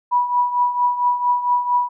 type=tone with tremolo; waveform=sine; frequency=978 Hz; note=B5; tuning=17 cents flat; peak=-12 dBFS; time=0.11-1.89 s; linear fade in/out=20 ms; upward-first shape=triangle; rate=4.4 Hz; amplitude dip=75%; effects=none